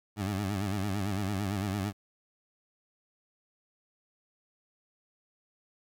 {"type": "tone with vibrato", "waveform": "20% pulse", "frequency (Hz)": 99.3, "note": "G2", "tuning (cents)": 23, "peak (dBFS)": -25, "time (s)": [0.16, 1.93], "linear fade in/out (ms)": 50, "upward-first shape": "sine", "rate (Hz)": 8.9, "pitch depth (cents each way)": 110, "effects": ["11-bit"]}